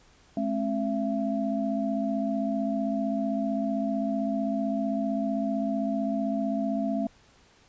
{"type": "tone cluster", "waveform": "sine", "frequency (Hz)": [212.4, 268, 672], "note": ["G#3", "C4", "E5"], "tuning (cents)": [39, 42, 33], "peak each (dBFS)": [-29, -29, -31], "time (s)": [0.37, 7.07], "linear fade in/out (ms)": 2, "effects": ["pink hiss -59 dBFS RMS until 7.68 s", "resampled to 16000 Hz"]}